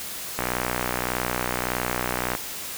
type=click train; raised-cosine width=0.5 ms; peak=-9 dBFS; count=122; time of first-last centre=0.39-2.351 s; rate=61.7 Hz; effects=white hiss -34 dBFS RMS until 2.77 s